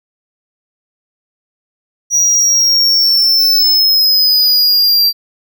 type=linear sweep; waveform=square; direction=down; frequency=5800 to 4699 Hz; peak=-8 dBFS; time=2.1-5.13 s; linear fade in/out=50 ms; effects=none

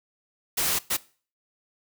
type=noise bursts at uneven times; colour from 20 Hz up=white; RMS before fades=-25 dBFS; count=2; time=0.57-0.79 / 0.9-0.97 s; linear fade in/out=10 ms; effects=noise-tail reverb RT60 0.4 s tail -20 dB re dry

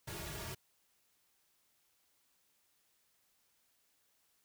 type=noise with comb filter; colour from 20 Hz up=pink; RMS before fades=-44 dBFS; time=0.07-0.55 s; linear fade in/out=10 ms; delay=3.9 ms; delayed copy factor=-1; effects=white hiss -75 dBFS RMS until 4.44 s

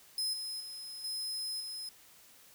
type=tone with level steps; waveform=sawtooth; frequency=5100 Hz; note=D#8; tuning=42 cents sharp; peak=-29 / -35 / -40 / -33 / -37 dBFS; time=0.18-1.89 s; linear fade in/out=2 ms; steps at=0.33 / 0.6 / 1.04 / 1.6 s; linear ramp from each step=5 ms; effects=white hiss -59 dBFS RMS until 2.54 s

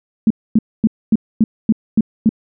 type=tone bursts; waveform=sine; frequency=220 Hz; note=A3; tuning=in tune; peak=-7 dBFS; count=8; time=0.27-2.292 s; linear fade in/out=2 ms; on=34 ms; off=250 ms; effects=none

